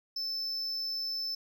triangle tone, 5274 Hz, E8, in tune, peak -31 dBFS, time 0.16-1.35 s, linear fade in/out 5 ms, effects none

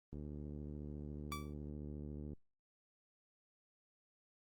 click train, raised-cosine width 3 ms, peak -35 dBFS, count 164, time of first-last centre 0.13-2.333 s, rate 74 Hz
sawtooth tone with exponential decay, 1155 Hz, D6, 29 cents flat, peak -35 dBFS, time 1.32-1.54 s, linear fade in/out 0 ms, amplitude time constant 47 ms
effects noise-tail reverb RT60 0.1 s tail -26 dB re dry + Opus 32 kbps

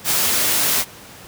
white noise, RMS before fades -18 dBFS, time 0.04-0.85 s, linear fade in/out 50 ms, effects pink hiss -40 dBFS RMS until 1.27 s + high-pass 80 Hz 12 dB/octave

